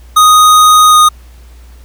square tone with pitch glide, 1244.5 to 1237.3 Hz, D#6 to D#6, 0 to -10 cents, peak -3 dBFS, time 0.16-1.09 s, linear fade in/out 10 ms, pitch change -10 cents, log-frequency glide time 0.89-0.95 s, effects added 60 Hz sine -33 dBFS peak until 1.84 s + pink hiss -46 dBFS RMS until 1.84 s

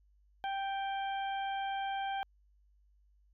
harmonic tone with a mistuned harmonic, 784 Hz, G5, in tune, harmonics 1 / 2 / 3 / 4, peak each -34 / -43 / -49 / -47 dBFS, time 0.44-2.23 s, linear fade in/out 0 ms, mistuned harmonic 4, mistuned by +16 cents, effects added 50 Hz sine -64 dBFS peak until 3.33 s

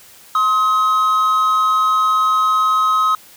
triangle tone pair together, 1053 / 1270.7 Hz, C6 / D#6, +11 / +36 cents, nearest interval minor third, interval 325 cents, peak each -19 / -11 dBFS, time 0.35-3.15 s, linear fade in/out 2 ms, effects white hiss -44 dBFS RMS until 3.36 s

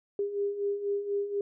sine beating tone pair, 400.9 / 405 Hz, G4 / G#4, +39 / -43 cents, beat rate 4.1 Hz, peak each -35 / -29 dBFS, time 0.19-1.41 s, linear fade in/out 2 ms, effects none

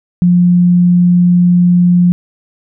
sine tone, 176.8 Hz, F3, 22 cents sharp, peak -5 dBFS, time 0.22-2.12 s, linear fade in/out 0 ms, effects none

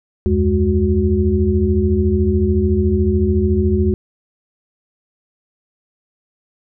sine tone cluster, 76.1 / 89.9 / 207.7 / 368.2 Hz, D#2 / F#2 / G#3 / F#4, -38 / -49 / 0 / -8 cents, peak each -18 dBFS, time 0.26-3.94 s, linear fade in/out 0 ms, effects none

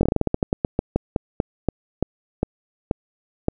slowing click train, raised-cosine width 2 ms, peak -5 dBFS, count 21, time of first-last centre 0.01-3.484 s, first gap 21 ms, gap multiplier 1.19, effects none

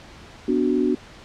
sine chord, B minor, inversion none, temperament equal with one note detuned, 248.8 / 293.7 / 370 Hz, B3 / D4 / F#4, +13 / 0 / 0 cents, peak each -22 dBFS, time 0.48-0.95 s, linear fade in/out 5 ms, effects pink hiss -44 dBFS RMS until 1.24 s + low-pass 5000 Hz 12 dB/octave

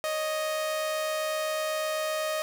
sawtooth tone pair together, 554.4 / 622.3 Hz, C#5 / D#5, 0 / 0 cents, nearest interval major second, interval 200 cents, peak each -36 / -24 dBFS, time 0.04-2.42 s, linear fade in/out 0 ms, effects none

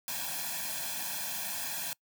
white noise with comb filter, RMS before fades -36 dBFS, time 0.08-1.93 s, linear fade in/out 0 ms, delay 1.2 ms, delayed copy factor +0.9, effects noise-tail reverb RT60 0.1 s tail -25 dB re dry + high-pass 150 Hz 12 dB/octave

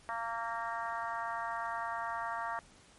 harmonic tone with a mistuned harmonic, 230 Hz, A#3, 23 cents flat, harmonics 3 / 4 / 5 / 6 / 7 / 8, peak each -41 / -39 / -40 / -44 / -45 / -45 dBFS, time 0.09-2.59 s, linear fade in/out 0 ms, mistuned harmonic 8, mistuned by +17 cents, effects pink hiss -60 dBFS RMS until 2.98 s + MP3 48 kbps

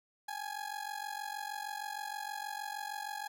30% pulse ring-modulated tone, 830.6 Hz, G#5, in tune, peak -33 dBFS, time 0.28-3.28 s, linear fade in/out 5 ms, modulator 23.2 Hz, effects none

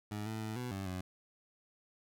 20% pulse tone with pitch steps, 104.9 / 110.2 / 109.3 / 124 / 96.9 / 91.9 Hz, G#2 / A2 / A2 / B2 / G2 / F#2, +18 / +3 / -11 / +7 / -20 / -11 cents, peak -33 dBFS, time 0.11-1.01 s, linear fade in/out 5 ms, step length 150 ms, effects none

